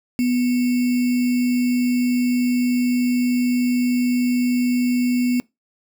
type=tone with sample-and-hold; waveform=sine; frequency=246.7 Hz; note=B3; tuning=2 cents flat; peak=-16 dBFS; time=0.19-5.4 s; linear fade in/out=0 ms; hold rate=2450 Hz; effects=noise-tail reverb RT60 0.2 s tail -23 dB re dry